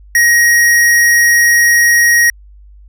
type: tone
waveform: square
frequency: 1887 Hz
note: A#6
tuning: 21 cents sharp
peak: -7 dBFS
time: 0.15-2.3 s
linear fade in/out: 2 ms
effects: added 50 Hz sine -36 dBFS peak until 2.88 s